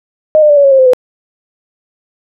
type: tone with pitch steps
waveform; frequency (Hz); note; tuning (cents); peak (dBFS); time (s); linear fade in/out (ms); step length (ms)
sine; 619 / 601 / 583.6 / 566.6 / 550.2 / 534.2 / 518.7 / 503.7; D#5 / D5 / D5 / C#5 / C#5 / C5 / C5 / B4; -9 / +40 / -11 / +38 / -13 / +36 / -15 / +34; -3; 0.35-0.934; 0; 73
effects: none